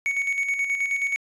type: tone with tremolo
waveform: triangle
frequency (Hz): 2227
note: C#7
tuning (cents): +7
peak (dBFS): -19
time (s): 0.06-1.16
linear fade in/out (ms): 0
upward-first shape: square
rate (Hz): 9.4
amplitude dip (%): 50
effects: resampled to 24000 Hz